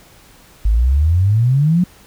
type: exponential sweep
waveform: sine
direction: up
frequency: 50.3 to 185 Hz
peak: -10 dBFS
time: 0.65-1.84 s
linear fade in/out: 5 ms
effects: pink hiss -46 dBFS RMS until 2.06 s